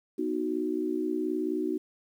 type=chord; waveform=sine; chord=B major; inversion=none; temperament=equal; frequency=246.9 / 311.1 / 370 Hz; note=B3 / D#4 / F#4; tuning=0 / 0 / 0 cents; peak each=-35 / -30 / -31 dBFS; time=0.18-1.78 s; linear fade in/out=10 ms; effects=10-bit